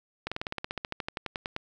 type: slowing click train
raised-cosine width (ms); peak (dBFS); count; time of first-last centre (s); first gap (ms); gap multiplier
0.3; -16; 19; 0.27-1.564; 46; 1.05
effects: none